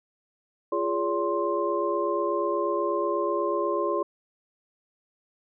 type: tone cluster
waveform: sine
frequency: 345.8 / 414 / 570 / 1051 Hz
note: F4 / G#4 / C#5 / C6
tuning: -17 / -5 / +48 / +7 cents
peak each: -29 dBFS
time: 0.72-4.03 s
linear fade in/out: 5 ms
effects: none